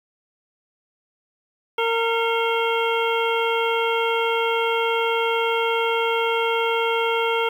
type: harmonic tone with a mistuned harmonic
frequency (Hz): 459.4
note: A#4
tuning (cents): -25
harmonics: 1 / 2 / 3 / 5 / 6 / 7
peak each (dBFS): -22 / -25 / -27 / -29 / -30 / -30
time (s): 1.78-7.49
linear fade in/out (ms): 5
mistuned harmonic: 5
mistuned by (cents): -96
effects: 8-bit